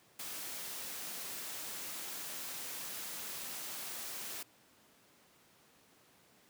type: noise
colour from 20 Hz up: white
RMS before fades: -43 dBFS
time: 0.19-4.43 s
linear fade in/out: 5 ms
effects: pink hiss -65 dBFS RMS until 6.49 s + high-pass 150 Hz 12 dB/octave